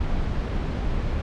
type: noise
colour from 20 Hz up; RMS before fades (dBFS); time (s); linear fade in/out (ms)
brown; -25; 0-1.22; 10
effects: low-pass 4000 Hz 12 dB/octave